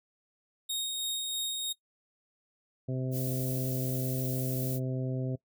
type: tone with tremolo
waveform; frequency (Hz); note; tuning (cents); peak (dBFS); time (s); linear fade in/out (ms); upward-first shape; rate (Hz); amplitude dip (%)
sawtooth; 3729; A#7; 0; -27; 0.69-1.73; 10; sine; 3.1; 25
type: harmonic tone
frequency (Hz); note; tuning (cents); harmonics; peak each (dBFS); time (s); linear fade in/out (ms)
129.6; C3; -16; 1 / 2 / 3 / 4 / 5; -31 / -37 / -41 / -43 / -45; 2.88-5.36; 10
type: noise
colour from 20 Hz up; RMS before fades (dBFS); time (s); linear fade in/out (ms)
violet; -39; 3.11-4.8; 50
effects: noise-tail reverb RT60 0.1 s tail -21 dB re dry